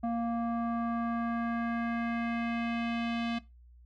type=tone with low-pass filter sweep; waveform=square; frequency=233.1 Hz; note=A#3; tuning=in tune; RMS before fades=-32 dBFS; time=0.03-3.39 s; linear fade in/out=10 ms; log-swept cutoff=840 to 3400 Hz; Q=2; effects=noise-tail reverb RT60 0.2 s tail -17 dB re dry + added 60 Hz sine -53 dBFS peak until 3.85 s